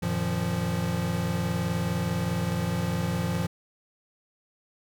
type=tone cluster; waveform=square; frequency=90.6 / 115.4 / 154.2 / 173.7 Hz; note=F#2 / A#2 / D#3 / F3; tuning=-36 / -17 / -15 / -9 cents; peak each=-34 / -33 / -35 / -29 dBFS; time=0.02-3.47 s; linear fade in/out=10 ms; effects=none